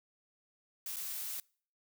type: noise with dropouts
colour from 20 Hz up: blue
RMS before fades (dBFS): -40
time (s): 0.86-1.4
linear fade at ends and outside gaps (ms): 2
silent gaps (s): 0.961-0.966
effects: noise-tail reverb RT60 0.5 s tail -26 dB re dry

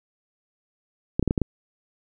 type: clicks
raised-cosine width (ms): 3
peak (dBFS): -8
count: 6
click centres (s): 1.195 / 1.227 / 1.277 / 1.309 / 1.378 / 1.417
effects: none

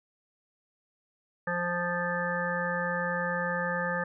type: harmonic tone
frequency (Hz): 175.3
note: F3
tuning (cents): +7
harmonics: 1 / 3 / 5 / 7 / 9 / 10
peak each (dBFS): -35 / -33 / -37 / -36 / -37 / -33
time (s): 1.47-4.04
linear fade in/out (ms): 5
effects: none

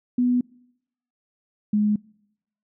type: tone pair in turn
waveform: sine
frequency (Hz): 246.9 / 209.5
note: B3 / G#3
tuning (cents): 0 / +15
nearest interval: minor third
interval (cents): 285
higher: first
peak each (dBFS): -17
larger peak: neither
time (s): 0.18-0.41 / 1.73-1.96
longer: neither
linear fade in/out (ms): 5
effects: noise-tail reverb RT60 0.8 s tail -25 dB re dry

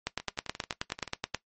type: two click trains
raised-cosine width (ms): 0.2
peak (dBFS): -21 / -12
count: 11 / 13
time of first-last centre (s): 0.2-1.077 / 0.07-1.347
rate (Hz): 11.4 / 9.4
effects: noise-tail reverb RT60 0.1 s tail -17 dB re dry + MP3 32 kbps

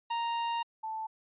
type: tone pair in turn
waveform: 45% pulse / sine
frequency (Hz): 932.3 / 880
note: A#5 / A5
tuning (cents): 0 / 0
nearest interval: minor second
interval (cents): 100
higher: first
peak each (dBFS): -30 / -34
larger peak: first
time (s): 0.1-0.63 / 0.83-1.07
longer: first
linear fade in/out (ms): 10
effects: resampled to 8000 Hz

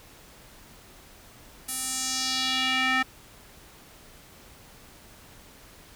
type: tone with band-pass filter sweep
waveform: square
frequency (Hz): 260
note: C4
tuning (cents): -11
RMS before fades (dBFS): -27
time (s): 1.68-3.03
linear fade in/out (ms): 10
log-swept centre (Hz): 11000 to 1800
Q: 2
effects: pink hiss -51 dBFS RMS until 5.95 s

